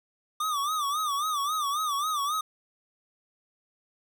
square tone with vibrato, 1190 Hz, D6, 22 cents sharp, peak -27 dBFS, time 0.4-2.41 s, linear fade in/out 5 ms, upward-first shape sine, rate 3.7 Hz, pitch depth 120 cents each way, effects none

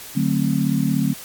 sine chord, D dominant seventh, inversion none, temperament just, 146.83 / 183.54 / 220.2 / 264.3 Hz, D3 / F#3 / A3 / C4, 0 / -14 / +2 / +18 cents, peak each -22 dBFS, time 0.15-1.14 s, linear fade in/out 20 ms, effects white hiss -37 dBFS RMS until 1.24 s + MP3 96 kbps

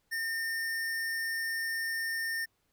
square tone, 1816 Hz, A#6, 46 cents flat, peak -32 dBFS, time 0.11-2.46 s, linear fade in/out 20 ms, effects pink hiss -75 dBFS RMS until 2.72 s

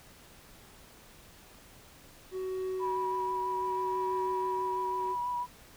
triangle tone with tremolo, 374.3 Hz, F#4, 20 cents sharp, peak -29 dBFS, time 2.31-5.16 s, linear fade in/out 50 ms, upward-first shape triangle, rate 0.66 Hz, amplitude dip 50%
sine tone with vibrato, 977 Hz, B5, 19 cents flat, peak -30 dBFS, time 2.79-5.47 s, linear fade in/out 50 ms, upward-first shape sine, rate 6.1 Hz, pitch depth 20 cents each way
effects tanh soft clip ceiling -21 dBFS + pink hiss -55 dBFS RMS until 5.76 s

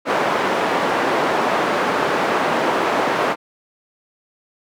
white band-pass noise, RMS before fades -19 dBFS, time 0.05-3.36 s, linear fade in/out 50 ms, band 270 to 1100 Hz, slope 12 dB/octave, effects none

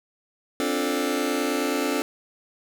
sawtooth chord, D minor seventh, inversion third, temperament just, 264.3 / 293.7 / 352.4 / 440.5 Hz, C4 / D4 / F4 / A4, +18 / 0 / +16 / +2 cents, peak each -24 / -23 / -27 / -25 dBFS, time 0.6-2.02 s, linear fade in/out 0 ms, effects none

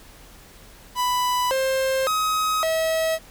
45% pulse tone with pitch steps, 992 / 529 / 1266 / 644 Hz, B5 / C5 / D#6 / E5, +7 / +19 / +30 / -41 cents, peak -20 dBFS, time 0.95-3.19 s, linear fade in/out 50 ms, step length 560 ms, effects added 41 Hz sine -50 dBFS peak until 3.3 s + pink hiss -48 dBFS RMS until 3.3 s

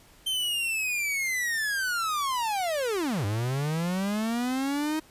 45% pulse linear two-way sweep, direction down then up, 3127 to 97.8 to 316.6 Hz, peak -26 dBFS, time 0.26-5 s, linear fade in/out 10 ms, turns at 3.25 s, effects pink hiss -56 dBFS RMS until 5.1 s + resampled to 32000 Hz

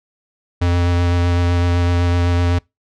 square tone with vibrato, 87.4 Hz, F2, 2 cents sharp, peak -14 dBFS, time 0.61-2.59 s, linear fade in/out 10 ms, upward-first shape sine, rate 7.9 Hz, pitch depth 14 cents each way, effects noise-tail reverb RT60 0.2 s tail -25 dB re dry + low-pass 5000 Hz 12 dB/octave

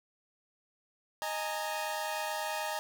sawtooth chord, D# suspended fourth, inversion none, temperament equal with one note detuned, 622.3 / 830.6 / 920 Hz, D#5 / G#5 / A#5, 0 / 0 / -23 cents, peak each -34 dBFS, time 1.22-2.79 s, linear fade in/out 0 ms, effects none

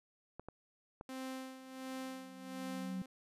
clicks, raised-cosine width 1 ms, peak -32 dBFS, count 3, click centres 0.396 / 0.486 / 1.011 s
sawtooth tone with tremolo, 261.6 Hz, C4, in tune, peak -37 dBFS, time 1.09-3.06 s, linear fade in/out 2 ms, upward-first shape sine, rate 1.4 Hz, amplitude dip 70%
sine tone with exponential growth, 188.3 Hz, F#3, 31 cents sharp, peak -36 dBFS, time 1.59-3.02 s, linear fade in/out 2 ms, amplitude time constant 310 ms
effects resampled to 32000 Hz

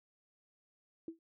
sine tone with exponential decay, 328.3 Hz, E4, 7 cents flat, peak -36 dBFS, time 1.08-1.19 s, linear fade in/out 2 ms, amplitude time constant 23 ms, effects none

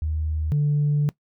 sine tone pair in turn, 77.78 / 146.83 Hz, D#2 / D3, 0 / 0 cents, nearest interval major seventh, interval 1100 cents, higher second, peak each -22 / -16 dBFS, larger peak second, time 0.02-0.52 / 0.52-1.09 s, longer second, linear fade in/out 0 ms, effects noise-tail reverb RT60 0.1 s tail -21 dB re dry + tanh soft clip ceiling -15 dBFS

